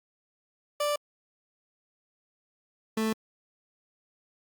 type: tone pair in turn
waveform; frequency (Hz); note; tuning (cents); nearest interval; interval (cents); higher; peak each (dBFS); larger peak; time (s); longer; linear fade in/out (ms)
30% pulse; 587.3 / 220.1; D5 / A3; 0 / +1; octave + perfect fourth; 1699; first; -23; neither; 0.8-0.96 / 2.97-3.13; neither; 5
effects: Opus 48 kbps